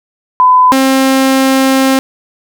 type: tone pair in turn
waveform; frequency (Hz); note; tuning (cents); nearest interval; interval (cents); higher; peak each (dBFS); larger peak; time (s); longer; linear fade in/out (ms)
sine / sawtooth; 1007 / 266.2; B5 / C4; +33 / +30; octave + major seventh; 2303; first; -3; neither; 0.4-0.72 / 0.72-1.99; second; 0
effects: none